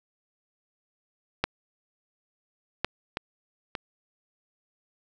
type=clicks; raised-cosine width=0.3 ms; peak=-7 / -8 / -13 / -15 dBFS; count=4; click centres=1.44 / 2.846 / 3.171 / 3.752 s; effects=none